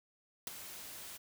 white noise with ADSR envelope, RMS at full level -36 dBFS, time 0.47-1.18 s, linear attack 3 ms, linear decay 12 ms, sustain -12 dB, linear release 21 ms, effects none

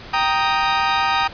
sawtooth chord, Eb major, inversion first, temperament equal, 784 / 932.3 / 1244.5 Hz, G5 / Bb5 / Eb6, 0 / 0 / 0 cents, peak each -17 dBFS, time 0.13-1.28 s, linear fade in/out 10 ms, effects pink hiss -37 dBFS RMS until 1.33 s + resampled to 11025 Hz

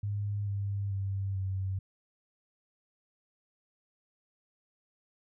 sine tone with pitch steps, 102.3 / 99.96 / 97.68 / 95.45 Hz, G#2 / G2 / G2 / G2, -26 / +34 / -6 / -46 cents, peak -30 dBFS, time 0.03-1.79 s, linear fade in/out 5 ms, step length 440 ms, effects none

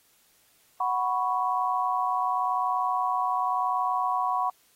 sine chord, F# suspended fourth, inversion none, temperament equal, 740 / 987.8 / 1108.7 Hz, F#5 / B5 / C#6, 0 / 0 / 0 cents, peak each -28 dBFS, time 0.8-4.5 s, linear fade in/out 5 ms, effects white hiss -63 dBFS RMS until 4.75 s + AAC 48 kbps

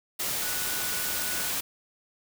sine tone in noise, 1472 Hz, F#6, 9 cents flat, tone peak -39 dBFS, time 0.41-1.5 s, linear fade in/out 10 ms, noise white, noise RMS -30 dBFS, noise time 0.19-1.61 s, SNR -12 dB, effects none

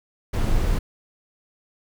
brown noise, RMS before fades -20 dBFS, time 0.33-0.79 s, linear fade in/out 10 ms, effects none

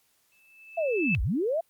sine tone with exponential growth, 2629 Hz, E7, 5 cents flat, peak -23 dBFS, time 0.32-1.15 s, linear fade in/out 0 ms, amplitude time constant 180 ms
sine linear two-way sweep, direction down then up, 691 to 41 to 691 Hz, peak -24 dBFS, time 0.77-1.61 s, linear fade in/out 10 ms, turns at 1.22 s
effects white hiss -68 dBFS RMS until 1.69 s + Opus 48 kbps

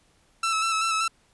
sawtooth tone with vibrato, 1318.5 Hz, E6, in tune, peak -19 dBFS, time 0.43-1.08 s, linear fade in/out 5 ms, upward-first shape square, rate 5.2 Hz, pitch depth 25 cents each way, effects pink hiss -63 dBFS RMS until 1.33 s + resampled to 24000 Hz

